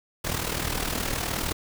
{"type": "noise with amplitude modulation", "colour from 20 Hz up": "pink", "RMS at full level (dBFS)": -26, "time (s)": [0.24, 1.53], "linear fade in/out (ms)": 10, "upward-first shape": "sine", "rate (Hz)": 39.4, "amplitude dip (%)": 65, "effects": []}